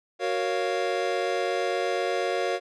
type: chord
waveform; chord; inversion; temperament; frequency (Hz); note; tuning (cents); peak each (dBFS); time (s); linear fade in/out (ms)
square; Gb major seventh; none; equal; 370 / 466.2 / 554.4 / 698.5; Gb4 / Bb4 / Db5 / F5; 0 / 0 / 0 / 0; -31; 0.19-2.6; 50
effects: low-pass 5000 Hz 12 dB/octave